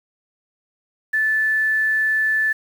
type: tone with quantisation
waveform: sine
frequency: 1749 Hz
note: A6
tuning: 11 cents flat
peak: -16 dBFS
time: 1.13-2.53 s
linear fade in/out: 10 ms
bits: 7
effects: none